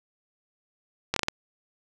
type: slowing click train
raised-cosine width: 0.2 ms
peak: -7 dBFS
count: 5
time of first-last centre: 1.14-1.284 s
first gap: 23 ms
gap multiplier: 1.31
effects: none